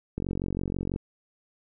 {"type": "click train", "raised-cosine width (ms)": 3, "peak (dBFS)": -17, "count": 37, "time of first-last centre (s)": [0.18, 0.961], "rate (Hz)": 46.1, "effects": []}